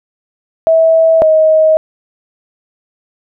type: tone pair in turn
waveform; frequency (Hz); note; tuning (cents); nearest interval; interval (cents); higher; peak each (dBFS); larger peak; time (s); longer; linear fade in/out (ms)
sine; 650 / 630; E5 / D#5; -24 / +21; minor second; 55; first; -5; neither; 0.67-1.22 / 1.22-1.77; neither; 0
effects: none